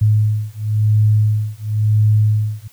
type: beating tone pair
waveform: sine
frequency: 106.4 / 107.36 Hz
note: G#2 / A2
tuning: +42 / -42 cents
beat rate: 0.96 Hz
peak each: -15 / -15 dBFS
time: 0.01-2.68 s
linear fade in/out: 10 ms
effects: white hiss -50 dBFS RMS until 2.72 s